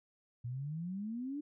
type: exponential sweep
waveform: sine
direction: up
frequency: 116.54 to 300.6 Hz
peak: -37 dBFS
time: 0.44-1.41 s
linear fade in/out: 10 ms
effects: none

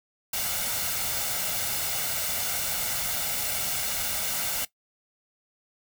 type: noise with comb filter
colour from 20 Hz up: white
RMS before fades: -29 dBFS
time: 0.33-4.65 s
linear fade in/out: 5 ms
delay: 1.4 ms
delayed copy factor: +0.55
effects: noise-tail reverb RT60 0.1 s tail -17 dB re dry

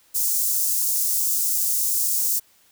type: high-pass noise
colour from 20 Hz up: white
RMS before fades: -22 dBFS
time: 0.14-2.4 s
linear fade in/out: 20 ms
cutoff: 6100 Hz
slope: 24 dB/octave
effects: white hiss -58 dBFS RMS until 2.71 s

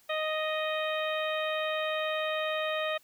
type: harmonic tone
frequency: 622.3 Hz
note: D#5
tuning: in tune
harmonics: 1 / 2 / 3 / 4 / 5 / 6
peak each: -31 / -36 / -37 / -38 / -41 / -41 dBFS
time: 0.09-2.98 s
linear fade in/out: 10 ms
effects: white hiss -63 dBFS RMS until 3.03 s

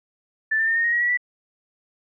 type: tone with pitch steps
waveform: sine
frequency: 1760 / 1787.7 / 1815.8 / 1844.3 / 1873.3 / 1902.7 / 1932.6 / 1963 Hz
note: A6 / A6 / A#6 / A#6 / A#6 / A#6 / B6 / B6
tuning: 0 / +27 / -46 / -19 / +8 / +35 / -38 / -11 cents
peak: -18 dBFS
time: 0.51-1.174 s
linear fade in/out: 10 ms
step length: 83 ms
effects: none

